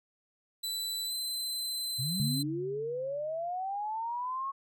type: tone with pitch glide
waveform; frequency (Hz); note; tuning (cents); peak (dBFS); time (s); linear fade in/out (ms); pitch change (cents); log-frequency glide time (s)
sawtooth; 3984 to 4058; B7 to B7; +14 to +46; -30; 0.63-2.43; 10; +32; 1.06-1.12
type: linear sweep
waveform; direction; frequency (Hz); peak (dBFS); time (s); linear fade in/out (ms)
sine; up; 116.4 to 1103; -32; 1.98-4.52; 20
type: tone with exponential decay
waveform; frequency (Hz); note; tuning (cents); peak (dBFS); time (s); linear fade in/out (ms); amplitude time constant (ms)
sine; 142.5; C#3; +48; -27; 2.2-3.49; 0; 280
effects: none